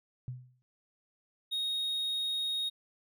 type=tone with exponential decay; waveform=sine; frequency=125.8 Hz; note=B2; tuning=32 cents sharp; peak=-33 dBFS; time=0.28-0.62 s; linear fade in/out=0 ms; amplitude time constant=72 ms
type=tone; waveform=triangle; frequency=3738 Hz; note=A#7; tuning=4 cents sharp; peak=-29 dBFS; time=1.51-2.7 s; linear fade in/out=20 ms
effects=none